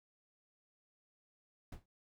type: noise with exponential decay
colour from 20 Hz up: brown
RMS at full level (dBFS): -41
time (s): 1.72-1.86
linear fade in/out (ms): 5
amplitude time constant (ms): 29
effects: none